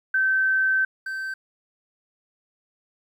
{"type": "tone pair in turn", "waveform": ["sine", "triangle"], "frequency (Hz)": [1544, 1549.5], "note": ["G6", "G6"], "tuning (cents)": [-27, -21], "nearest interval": "unison", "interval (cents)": 6, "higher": "second", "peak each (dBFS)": [-18, -26], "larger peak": "first", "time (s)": [[0.14, 0.85], [1.06, 1.34]], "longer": "first", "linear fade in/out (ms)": 5, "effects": ["10-bit"]}